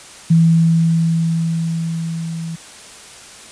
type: tone with level ramp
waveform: sine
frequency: 164.81 Hz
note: E3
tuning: in tune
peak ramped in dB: -7 to -23 dBFS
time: 0.3-2.56 s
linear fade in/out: 10 ms
effects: white hiss -38 dBFS RMS until 3.51 s + resampled to 22050 Hz